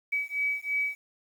sine beating tone pair, 2279 / 2282 Hz, C#7 / C#7, +47 / +50 cents, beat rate 3 Hz, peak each -30 dBFS, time 0.12-0.96 s, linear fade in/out 10 ms, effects 9-bit

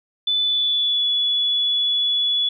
sine tone with pitch glide, 3496 to 3414 Hz, A7 to G#7, -12 to +47 cents, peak -17 dBFS, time 0.27-2.49 s, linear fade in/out 5 ms, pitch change -41 cents, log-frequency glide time 0.4-1.05 s, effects none

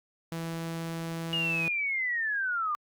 sawtooth tone, 165.2 Hz, E3, 4 cents sharp, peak -29 dBFS, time 0.32-1.68 s, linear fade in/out 0 ms
sine linear sweep, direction down, 2875 to 1174 Hz, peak -27 dBFS, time 1.33-2.75 s, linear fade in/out 0 ms
effects Opus 48 kbps

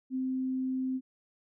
sine tone, 259.8 Hz, C4, 12 cents flat, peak -29 dBFS, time 0.1-1.01 s, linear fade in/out 50 ms, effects none

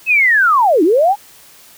sine linear two-way sweep, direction down then up, 2637 to 293.7 to 850 Hz, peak -8 dBFS, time 0.06-1.16 s, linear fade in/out 50 ms, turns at 0.83 s, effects white hiss -43 dBFS RMS until 1.77 s

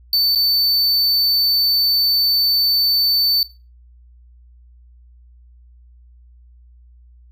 square tone with dropouts, 4530 Hz, C#8, 37 cents sharp, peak -14 dBFS, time 0.13-3.43 s, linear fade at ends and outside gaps 1 ms, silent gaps 0.35-0.357 s, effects noise-tail reverb RT60 0.3 s tail -20 dB re dry + added 60 Hz sine -44 dBFS peak until 7.31 s

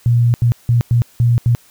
sine tone bursts at uneven times, 119 Hz, A#2, 36 cents sharp, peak -9 dBFS, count 6, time 0.06-0.34 / 0.42-0.52 / 0.69-0.81 / 0.91-1.02 / 1.2-1.38 / 1.46-1.55 s, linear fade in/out 0 ms, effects white hiss -49 dBFS RMS until 1.7 s

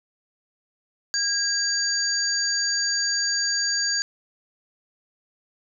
sine tone cluster, 1631 / 4678 / 6700 Hz, G#6 / D8 / G#8, -32 / -8 / +14 cents, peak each -27 / -24 / -27 dBFS, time 1.14-4.02 s, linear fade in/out 0 ms, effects none

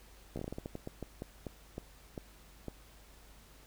slowing click train, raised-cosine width 2 ms, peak -26 dBFS, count 17, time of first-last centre 0.36-2.683 s, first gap 14 ms, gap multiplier 1.27, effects added 50 Hz sine -58 dBFS peak until 3.66 s + pink hiss -60 dBFS RMS until 3.66 s

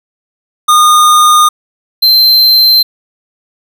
square tone pair in turn, 1223 / 4114 Hz, D#6 / C8, -30 / -30 cents, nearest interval octave + major sixth, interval 2100 cents, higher second, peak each -4 dBFS, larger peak neither, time 0.68-1.49 / 2.02-2.83 s, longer neither, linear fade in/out 10 ms, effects none

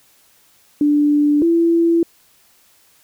sine tone pair in turn, 293.7 / 335.5 Hz, D4 / E4, 0 / +31 cents, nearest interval major second, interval 231 cents, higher second, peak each -11 dBFS, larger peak neither, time 0.81-1.42 / 1.42-2.03 s, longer neither, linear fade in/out 2 ms, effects white hiss -54 dBFS RMS until 3.03 s

